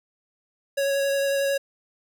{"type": "tone with vibrato", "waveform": "square", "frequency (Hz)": 554.4, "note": "C#5", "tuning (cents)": 0, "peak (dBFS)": -22, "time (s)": [0.77, 1.58], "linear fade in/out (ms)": 10, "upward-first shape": "sine", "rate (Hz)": 11, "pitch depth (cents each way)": 11, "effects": []}